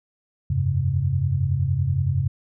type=chord; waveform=sine; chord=F suspended second; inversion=none; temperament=equal with one note detuned; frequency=87.31 / 98 / 134.26 Hz; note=F2 / G2 / C3; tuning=0 / 0 / +45 cents; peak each=-25 / -24 / -22 dBFS; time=0.5-2.28 s; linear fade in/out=5 ms; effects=none